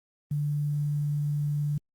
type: tone with quantisation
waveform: sine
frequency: 146.83 Hz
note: D3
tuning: in tune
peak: -25 dBFS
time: 0.31-1.78 s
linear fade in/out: 5 ms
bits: 9
effects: Opus 32 kbps